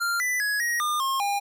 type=tone with pitch steps; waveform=square; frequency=1391 / 1990 / 1675 / 1889 / 1208 / 1073 / 807 Hz; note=F6 / B6 / G#6 / A#6 / D6 / C6 / G#5; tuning=-7 / +13 / +14 / +22 / +48 / +43 / -50 cents; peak=-24 dBFS; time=0-1.4 s; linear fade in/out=20 ms; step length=200 ms; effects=none